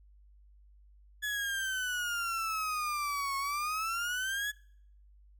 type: exponential two-way sweep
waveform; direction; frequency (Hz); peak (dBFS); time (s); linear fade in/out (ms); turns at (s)
35% pulse; down then up; 1707 to 1093 to 1707; -30; 1.22-4.52; 20; 3.37
effects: noise-tail reverb RT60 0.7 s tail -26 dB re dry + added 50 Hz sine -56 dBFS peak until 5.39 s